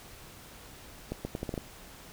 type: accelerating click train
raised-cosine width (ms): 2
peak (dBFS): -20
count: 7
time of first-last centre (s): 1.12-1.578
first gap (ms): 130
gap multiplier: 0.78
effects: pink hiss -50 dBFS RMS until 2.12 s